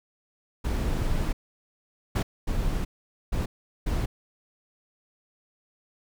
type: noise bursts at uneven times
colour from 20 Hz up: brown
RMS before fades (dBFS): -26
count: 5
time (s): 0.64-1.33 / 2.15-2.23 / 2.47-2.85 / 3.32-3.46 / 3.86-4.06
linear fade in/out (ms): 10
effects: none